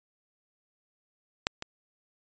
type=clicks; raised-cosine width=0.2 ms; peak=-7 / -18 dBFS; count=2; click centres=1.469 / 1.624 s; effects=resampled to 16000 Hz